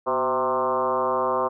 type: tone with frequency modulation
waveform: sine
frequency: 784 Hz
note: G5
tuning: in tune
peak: -20 dBFS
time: 0.06-1.49 s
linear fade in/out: 20 ms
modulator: 135 Hz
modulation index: 3
effects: none